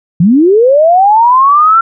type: linear sweep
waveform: sine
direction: up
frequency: 155.56 to 1367 Hz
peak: -3 dBFS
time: 0.2-1.81 s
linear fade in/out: 5 ms
effects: none